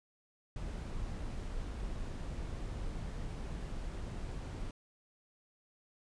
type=noise; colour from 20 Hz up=brown; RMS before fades=-40 dBFS; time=0.56-4.71 s; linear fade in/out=2 ms; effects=resampled to 22050 Hz